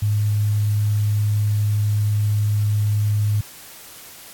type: tone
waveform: sine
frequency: 104.6 Hz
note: G#2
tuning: 13 cents sharp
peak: -16 dBFS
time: 0.02-3.41 s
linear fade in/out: 5 ms
effects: white hiss -41 dBFS RMS until 4.33 s + AAC 64 kbps